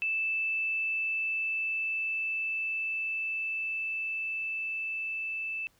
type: tone with level ramp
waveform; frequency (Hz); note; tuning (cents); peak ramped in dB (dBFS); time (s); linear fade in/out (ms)
sine; 2637; E7; 0; -27 to -32; 0.02-5.67; 0
effects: pink hiss -67 dBFS RMS until 5.79 s